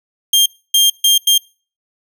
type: tone bursts at uneven times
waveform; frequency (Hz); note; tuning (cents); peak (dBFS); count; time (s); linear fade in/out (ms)
sawtooth; 3200; G7; +35; -5; 4; 0.33-0.46 / 0.74-0.9 / 1.04-1.18 / 1.27-1.38; 5
effects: noise-tail reverb RT60 0.4 s tail -26 dB re dry